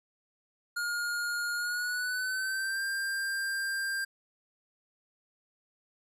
square tone with pitch glide, 1424 to 1589.2 Hz, F6 to G6, +33 to +23 cents, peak -31 dBFS, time 0.76-4.05 s, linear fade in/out 10 ms, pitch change +190 cents, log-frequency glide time 1.55-2.84 s, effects resampled to 32000 Hz

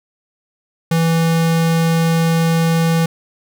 square tone, 164.81 Hz, E3, in tune, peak -13 dBFS, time 0.91-3.06 s, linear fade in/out 5 ms, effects none

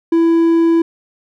triangle tone, 332.1 Hz, E4, 13 cents sharp, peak -7 dBFS, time 0.12-0.82 s, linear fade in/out 5 ms, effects none

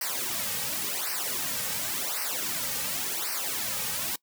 white noise with flanger, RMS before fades -31 dBFS, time 0.01-4.16 s, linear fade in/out 5 ms, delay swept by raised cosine 0.28 to 2.98 ms, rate 0.91 Hz, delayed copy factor -1, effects noise-tail reverb RT60 0.1 s tail -23 dB re dry

